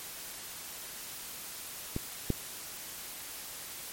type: clicks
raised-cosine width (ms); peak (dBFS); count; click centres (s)
3; -19 / -14; 2; 1.964 / 2.303
effects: white hiss -43 dBFS RMS until 3.92 s + MP3 64 kbps